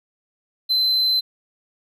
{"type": "tone", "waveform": "triangle", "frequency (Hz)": 4066, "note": "B7", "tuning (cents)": 50, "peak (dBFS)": -15, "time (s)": [0.69, 1.21], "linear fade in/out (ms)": 20, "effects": []}